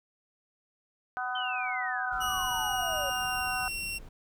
harmonic tone, 250.4 Hz, B3, 24 cents sharp, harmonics 3 / 4 / 5 / 6, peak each -34 / -41 / -37 / -35 dBFS, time 1.17-3.68 s, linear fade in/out 0 ms
sine exponential sweep, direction down, 3136 to 540 Hz, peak -34 dBFS, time 1.35-3.1 s, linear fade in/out 5 ms
brown noise, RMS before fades -46 dBFS, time 2.12-4.09 s, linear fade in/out 5 ms
sawtooth tone with pitch glide, 2912 to 2733 Hz, F#7 to F7, -28 to -38 cents, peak -30 dBFS, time 2.2-3.99 s, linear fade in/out 20 ms, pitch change -110 cents, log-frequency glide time 2.6-3.66 s
effects none

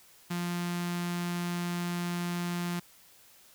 sawtooth tone with notch filter, 174.61 Hz, F3, in tune, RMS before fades -33 dBFS, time 0.3-2.8 s, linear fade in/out 10 ms, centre 490 Hz, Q 1, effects white hiss -58 dBFS RMS until 3.54 s

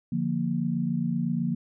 sine chord, Bb major, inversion first, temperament equal, 146.83 / 174.61 / 233.1 Hz, D3 / F3 / Bb3, 0 / 0 / 0 cents, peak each -31 / -28 / -28 dBFS, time 0.12-1.55 s, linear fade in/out 5 ms, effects none

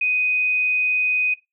sine tone, 2498 Hz, D#7, 6 cents sharp, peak -18 dBFS, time 0.01-1.34 s, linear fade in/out 5 ms, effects noise-tail reverb RT60 0.2 s tail -18 dB re dry

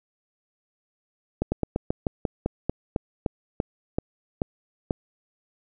slowing click train, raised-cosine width 2 ms, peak -10 dBFS, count 15, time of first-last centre 1.42-4.908 s, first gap 100 ms, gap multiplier 1.13, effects none

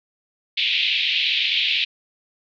white band-pass noise, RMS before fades -21 dBFS, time 0.57-1.85 s, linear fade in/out 10 ms, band 2300 to 3800 Hz, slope 48 dB/octave, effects none

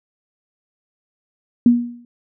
sine tone with exponential decay, 239.7 Hz, A#3, 48 cents sharp, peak -5 dBFS, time 1.66-2.05 s, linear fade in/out 2 ms, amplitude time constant 84 ms, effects none

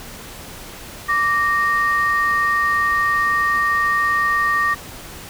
sine tone pair together, 1167.3 / 1853 Hz, D6 / A#6, -11 / -11 cents, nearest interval minor sixth, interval 800 cents, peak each -17 dBFS, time 1.08-4.75 s, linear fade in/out 20 ms, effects tanh soft clip ceiling -9 dBFS + pink hiss -36 dBFS RMS until 5.29 s

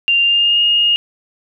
sine tone with pitch glide, 2787 to 2849 Hz, F7 to F7, -4 to +34 cents, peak -10 dBFS, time 0.08-0.96 s, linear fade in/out 0 ms, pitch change +38 cents, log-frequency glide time 0.22-0.6 s, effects none

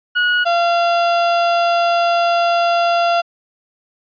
35% pulse tone pair in turn, 1456 / 687.1 Hz, F#6 / F5, -28 / -28 cents, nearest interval octave + minor second, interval 1300 cents, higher first, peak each -11 dBFS, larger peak neither, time 0.15-0.45 / 0.45-3.22 s, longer second, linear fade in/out 20 ms, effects resampled to 11025 Hz

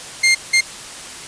sawtooth tone bursts at uneven times, 2114 Hz, C7, 17 cents sharp, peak -7 dBFS, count 2, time 0.23-0.35 / 0.53-0.61 s, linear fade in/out 10 ms, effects white hiss -33 dBFS RMS until 1.27 s + resampled to 22050 Hz

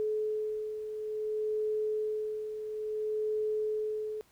sine beating tone pair, 428.6 / 429.18 Hz, A4 / A4, -45 / -43 cents, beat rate 0.58 Hz, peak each -39 / -31 dBFS, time 0-4.21 s, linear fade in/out 0 ms, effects pink hiss -65 dBFS RMS until 4.31 s

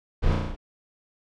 brown noise with echo, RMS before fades -22 dBFS, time 0.22-0.36 s, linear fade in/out 20 ms, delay 34 ms, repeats 6, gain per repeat -2 dB, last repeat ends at 0.564 s, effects low-pass 4000 Hz 12 dB/octave

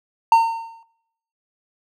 triangle tone with exponential decay, 912 Hz, A#5, 38 cents flat, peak -5 dBFS, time 0.32-0.83 s, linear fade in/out 2 ms, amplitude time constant 110 ms, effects noise-tail reverb RT60 0.7 s tail -18 dB re dry

